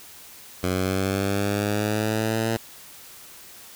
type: linear sweep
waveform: 10% pulse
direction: up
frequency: 91.1 to 114.2 Hz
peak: -14 dBFS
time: 0.63-2.57 s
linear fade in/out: 5 ms
effects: white hiss -45 dBFS RMS until 3.75 s